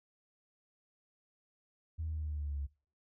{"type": "exponential sweep", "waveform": "sine", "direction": "down", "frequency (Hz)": [81.2, 69.4], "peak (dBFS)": -34, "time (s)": [1.98, 2.67], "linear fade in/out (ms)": 20, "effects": ["noise-tail reverb RT60 0.4 s tail -23 dB re dry", "tanh soft clip ceiling -30 dBFS"]}